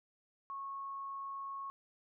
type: tone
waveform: sine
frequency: 1098 Hz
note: C#6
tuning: 17 cents flat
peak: -40 dBFS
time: 0.5-1.7 s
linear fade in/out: 0 ms
effects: none